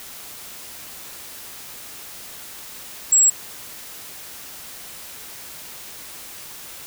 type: tone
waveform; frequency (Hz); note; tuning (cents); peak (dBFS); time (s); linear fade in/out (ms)
sine; 7660; A#8; +46; -11; 3.12-3.3; 5
effects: white hiss -38 dBFS RMS until 6.86 s